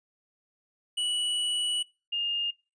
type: tone pair in turn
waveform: square / sine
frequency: 2944 / 2826 Hz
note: F#7 / F7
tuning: -9 / +20 cents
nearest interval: minor second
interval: 71 cents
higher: first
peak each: -27 dBFS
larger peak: neither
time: 0.97-1.83 / 2.12-2.51 s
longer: first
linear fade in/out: 10 ms
effects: noise-tail reverb RT60 0.3 s tail -23 dB re dry + resampled to 22050 Hz